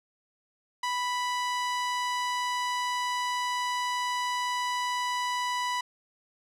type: tone with low-pass filter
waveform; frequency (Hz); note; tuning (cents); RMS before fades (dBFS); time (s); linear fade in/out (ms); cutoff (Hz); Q
sawtooth; 987.8; B5; 0; -30; 0.83-5.81; 5; 8400; 0.61
effects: none